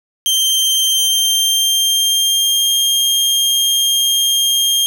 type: tone with pitch glide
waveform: sawtooth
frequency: 3146 to 3214 Hz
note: G7 to G7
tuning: +6 to +43 cents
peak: -9 dBFS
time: 0.26-4.86 s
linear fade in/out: 0 ms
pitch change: +37 cents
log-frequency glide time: 0.92-2.74 s
effects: none